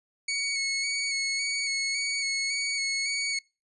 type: tone with vibrato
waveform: 20% pulse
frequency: 2217 Hz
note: C#7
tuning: in tune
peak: -22 dBFS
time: 0.28-3.39 s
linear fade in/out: 5 ms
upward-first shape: square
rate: 1.8 Hz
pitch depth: 21 cents each way
effects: noise-tail reverb RT60 0.3 s tail -26 dB re dry + resampled to 24000 Hz